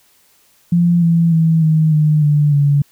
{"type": "tone with pitch steps", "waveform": "sine", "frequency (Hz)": [172.7, 167.4, 162.26, 157.27, 152.44, 147.76, 143.22], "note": ["F3", "E3", "E3", "D#3", "D#3", "D3", "D3"], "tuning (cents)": [-19, 27, -27, 19, -35, 11, -43], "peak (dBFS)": -9, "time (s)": [0.72, 2.82], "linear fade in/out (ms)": 5, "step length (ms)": 300, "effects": ["white hiss -54 dBFS RMS until 2.91 s"]}